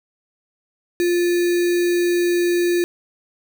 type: tone with sample-and-hold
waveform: sine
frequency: 349.6 Hz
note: F4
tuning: 2 cents sharp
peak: -15 dBFS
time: 1-2.84 s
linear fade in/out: 0 ms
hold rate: 2100 Hz
effects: none